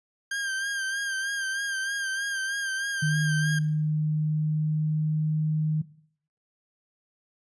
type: tone with vibrato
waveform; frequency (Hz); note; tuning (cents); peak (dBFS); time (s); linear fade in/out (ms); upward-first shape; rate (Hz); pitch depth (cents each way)
40% pulse; 1591; G6; +25; -27; 0.31-3.59; 5; sine; 3.2; 43
type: tone with pitch glide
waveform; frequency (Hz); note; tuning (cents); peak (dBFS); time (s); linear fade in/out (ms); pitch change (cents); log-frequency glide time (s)
sine; 152.7 to 154.92; D#3 to D#3; -32 to -7; -22; 3.02-5.82; 10; +25; 3.26-5.41
effects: noise-tail reverb RT60 0.6 s tail -18 dB re dry + resampled to 24000 Hz